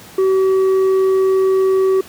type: tone with tanh clipping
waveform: sine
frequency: 381 Hz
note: G4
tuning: 49 cents flat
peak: -12 dBFS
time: 0.18-2.01 s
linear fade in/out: 5 ms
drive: 5 dB
effects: pink hiss -39 dBFS RMS until 2.08 s + high-pass 100 Hz 12 dB/octave